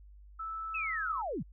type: tone with pitch glide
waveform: sine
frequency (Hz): 1314 to 1295.2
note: E6 to E6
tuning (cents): -6 to -31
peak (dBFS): -36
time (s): 0.39-1.22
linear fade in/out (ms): 10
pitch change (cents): -25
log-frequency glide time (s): 0.68-0.99
type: linear sweep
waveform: sine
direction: down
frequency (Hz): 2653 to 106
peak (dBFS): -33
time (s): 0.74-1.43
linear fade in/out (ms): 10
effects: added 50 Hz sine -51 dBFS peak until 1.52 s